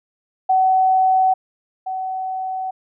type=tone pair in turn; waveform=sine; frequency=754 / 754 Hz; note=F#5 / F#5; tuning=+32 / +32 cents; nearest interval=unison; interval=0 cents; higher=neither; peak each=-12 / -22 dBFS; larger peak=first; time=0.49-1.34 / 1.86-2.71 s; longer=neither; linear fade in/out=10 ms; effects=none